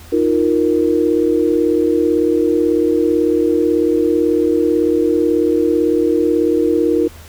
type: chord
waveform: sine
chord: Eb suspended second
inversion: none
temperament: equal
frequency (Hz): 311.1 / 349.2 / 466.2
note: Eb4 / F4 / Bb4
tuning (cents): 0 / 0 / 0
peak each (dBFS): -16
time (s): 0.12-7.08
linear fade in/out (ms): 10
effects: added 80 Hz sine -37 dBFS peak until 7.28 s + pink hiss -41 dBFS RMS until 7.28 s